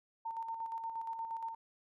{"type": "tone with tremolo", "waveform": "sine", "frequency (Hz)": 908, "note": "A#5", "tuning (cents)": -46, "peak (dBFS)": -36, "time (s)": [0.25, 1.55], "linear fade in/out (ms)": 10, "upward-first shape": "square", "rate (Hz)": 8.5, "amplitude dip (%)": 45, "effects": []}